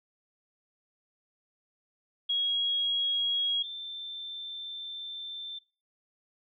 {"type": "tone pair in turn", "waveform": "sine", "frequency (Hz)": [3301, 3557], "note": ["G#7", "A7"], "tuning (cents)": [-11, 18], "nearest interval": "minor second", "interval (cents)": 129, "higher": "second", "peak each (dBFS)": [-25, -37], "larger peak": "first", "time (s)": [[2.29, 3.63], [3.63, 5.59]], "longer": "second", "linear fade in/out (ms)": 10, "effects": ["noise-tail reverb RT60 0.3 s tail -17 dB re dry"]}